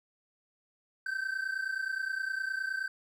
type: tone pair together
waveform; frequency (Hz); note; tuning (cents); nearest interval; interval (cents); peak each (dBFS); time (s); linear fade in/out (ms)
triangle; 1538.4 / 1568; G6 / G6; -33 / 0; unison; 33; -32 / -34; 1.06-2.88; 5
effects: none